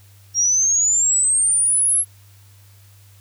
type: exponential sweep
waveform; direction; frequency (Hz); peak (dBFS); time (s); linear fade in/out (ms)
sine; up; 5588 to 11260; -14; 0.34-2.05; 50
effects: added 99 Hz sine -46 dBFS peak until 3.2 s + white hiss -54 dBFS RMS until 3.2 s